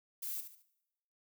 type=noise with echo; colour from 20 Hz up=violet; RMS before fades=-40 dBFS; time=0.22-0.41 s; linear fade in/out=10 ms; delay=72 ms; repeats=3; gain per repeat=-9 dB; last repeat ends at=0.626 s; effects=noise-tail reverb RT60 0.9 s tail -20 dB re dry